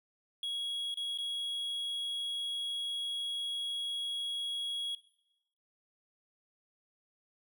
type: tone with dropouts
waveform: triangle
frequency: 3322 Hz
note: G#7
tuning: in tune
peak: -32 dBFS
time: 0.43-4.95 s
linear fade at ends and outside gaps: 2 ms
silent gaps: 0.942-0.972 / 1.176-1.185 s
effects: noise-tail reverb RT60 0.9 s tail -17 dB re dry